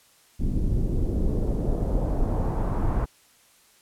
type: noise with low-pass filter sweep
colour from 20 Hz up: brown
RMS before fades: -24 dBFS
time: 0.39-3.06 s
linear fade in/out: 20 ms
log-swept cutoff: 260 to 1200 Hz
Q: 1.5
effects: white hiss -58 dBFS RMS until 3.81 s + low-pass 12000 Hz 12 dB/octave